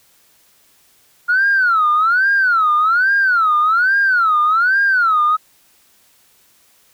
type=tone with vibrato; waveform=sine; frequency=1396.9 Hz; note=F6; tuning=in tune; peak=-10 dBFS; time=1.28-5.37 s; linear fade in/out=20 ms; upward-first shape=sine; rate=1.2 Hz; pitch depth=250 cents each way; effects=tanh soft clip ceiling -7 dBFS + white hiss -54 dBFS RMS until 6.93 s